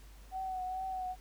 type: tone with vibrato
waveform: sine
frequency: 749 Hz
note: F#5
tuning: 21 cents sharp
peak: -35 dBFS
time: 0.31-1.16 s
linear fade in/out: 50 ms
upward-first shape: triangle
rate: 2.3 Hz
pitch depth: 34 cents each way
effects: added 50 Hz sine -52 dBFS peak until 1.2 s + pink hiss -61 dBFS RMS until 1.2 s